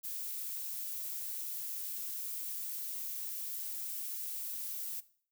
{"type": "noise", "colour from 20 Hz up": "violet", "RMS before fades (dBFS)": -40, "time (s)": [0.03, 5.01], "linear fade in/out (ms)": 20, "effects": ["noise-tail reverb RT60 0.5 s tail -18 dB re dry"]}